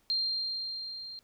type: tone with level ramp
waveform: sine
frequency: 4186 Hz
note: C8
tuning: in tune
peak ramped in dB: -26 to -41 dBFS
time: 0.1-1.19 s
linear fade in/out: 0 ms
effects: pink hiss -69 dBFS RMS until 1.23 s